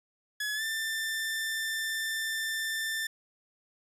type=tone with pitch glide; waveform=sawtooth; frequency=1697 to 1781.4 Hz; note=G#6 to A6; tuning=+37 to +21 cents; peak=-27 dBFS; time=0.4-3.07 s; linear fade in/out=5 ms; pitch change=+84 cents; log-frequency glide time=0.54-0.63 s; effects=resampled to 32000 Hz